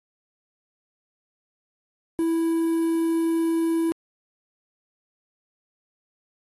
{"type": "tone with quantisation", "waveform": "triangle", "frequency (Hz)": 329.6, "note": "E4", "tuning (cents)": 0, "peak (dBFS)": -18, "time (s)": [2.19, 3.92], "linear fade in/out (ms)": 0, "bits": 7, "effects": ["AAC 32 kbps"]}